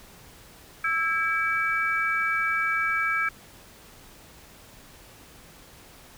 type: tone cluster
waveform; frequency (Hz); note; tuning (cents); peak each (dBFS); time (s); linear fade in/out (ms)
sine; 1320 / 1628 / 2296; E6 / G#6 / D7; +2 / -35 / -40; -27; 0.84-3.29; 5
effects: pink hiss -50 dBFS RMS until 6.17 s